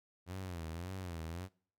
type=tone with vibrato; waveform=sawtooth; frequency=87.31 Hz; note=F2; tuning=in tune; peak=-37 dBFS; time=0.26-1.49 s; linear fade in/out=50 ms; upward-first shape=sine; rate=1.8 Hz; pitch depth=150 cents each way; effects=noise-tail reverb RT60 0.5 s tail -24 dB re dry